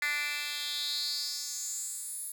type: tone with high-pass filter sweep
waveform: 10% pulse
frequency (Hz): 293.1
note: D4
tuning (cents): -3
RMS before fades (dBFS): -35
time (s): 0.02-2.32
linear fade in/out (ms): 2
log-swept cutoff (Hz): 2000 to 11000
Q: 4.7
effects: none